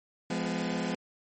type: chord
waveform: sawtooth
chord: F diminished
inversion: none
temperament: just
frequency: 174.61 / 209.5 / 251.4 Hz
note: F3 / Ab3 / Cb4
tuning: 0 / +15 / +31 cents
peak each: -30 dBFS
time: 0.3-0.95 s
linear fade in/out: 5 ms
effects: MP3 32 kbps